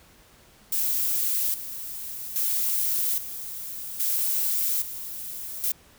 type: noise with tremolo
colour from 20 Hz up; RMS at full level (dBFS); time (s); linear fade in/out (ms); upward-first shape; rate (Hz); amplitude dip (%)
violet; -25; 0.72-5.72; 5; square; 0.61; 70
effects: pink hiss -55 dBFS RMS until 5.98 s